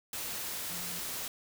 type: tone in noise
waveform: sine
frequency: 174.61 Hz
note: F3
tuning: in tune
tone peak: -48 dBFS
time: 0.7-0.99 s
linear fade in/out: 2 ms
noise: white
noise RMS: -38 dBFS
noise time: 0.13-1.28 s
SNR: -13 dB
effects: none